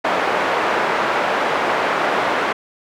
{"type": "band-pass noise", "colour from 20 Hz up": "pink", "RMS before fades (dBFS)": -19, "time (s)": [0.04, 2.53], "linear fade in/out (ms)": 10, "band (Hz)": [510, 1700], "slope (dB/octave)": 12, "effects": []}